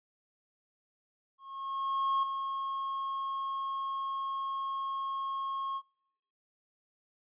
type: tone with ADSR envelope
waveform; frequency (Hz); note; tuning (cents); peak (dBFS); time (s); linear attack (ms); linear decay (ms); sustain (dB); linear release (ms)
triangle; 1085; C#6; -37; -24; 1.38-5.82; 850; 4; -7; 56
effects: noise-tail reverb RT60 0.8 s tail -22 dB re dry + resampled to 8000 Hz